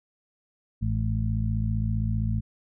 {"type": "harmonic tone with a mistuned harmonic", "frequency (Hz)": 55.3, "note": "A1", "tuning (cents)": 9, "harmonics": [1, 2, 3, 4], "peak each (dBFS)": [-28, -26, -35, -32], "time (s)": [0.81, 2.41], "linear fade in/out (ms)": 20, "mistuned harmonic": 4, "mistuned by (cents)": -39, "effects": []}